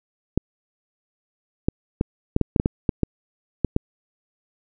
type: clicks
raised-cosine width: 3 ms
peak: -5 dBFS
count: 12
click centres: 0.376 / 1.685 / 2.011 / 2.364 / 2.413 / 2.562 / 2.599 / 2.659 / 2.892 / 3.033 / 3.647 / 3.764 s
effects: none